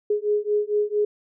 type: beating tone pair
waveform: sine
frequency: 415.3 / 419.7 Hz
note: G#4 / G#4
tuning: 0 / +18 cents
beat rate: 4.4 Hz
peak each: -23 dBFS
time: 0.1-1.05 s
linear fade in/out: 5 ms
effects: none